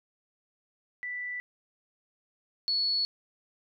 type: tone pair in turn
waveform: sine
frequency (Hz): 1975.5 / 4400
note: B6 / C#8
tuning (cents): 0 / -14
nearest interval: octave + major second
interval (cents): 1386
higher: second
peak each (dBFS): -33 / -25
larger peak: second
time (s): 1.03-1.4 / 2.68-3.05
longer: neither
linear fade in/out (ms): 0
effects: none